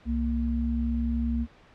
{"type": "tone pair together", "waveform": "sine", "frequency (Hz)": [65.41, 232.8], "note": ["C2", "A#3"], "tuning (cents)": [0, -2], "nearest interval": "octave + minor seventh", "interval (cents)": 2198, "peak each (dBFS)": -27, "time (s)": [0.05, 1.47], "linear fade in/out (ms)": 50, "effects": ["pink hiss -55 dBFS RMS until 1.74 s", "low-pass 3000 Hz 12 dB/octave"]}